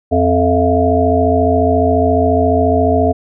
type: harmonic tone with a mistuned harmonic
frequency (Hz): 87.31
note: F2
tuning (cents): 0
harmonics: 1 / 3 / 5 / 7 / 8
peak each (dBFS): -16 / -16 / -16 / -16 / -16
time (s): 0.11-3.13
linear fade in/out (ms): 20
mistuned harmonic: 7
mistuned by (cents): +91
effects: none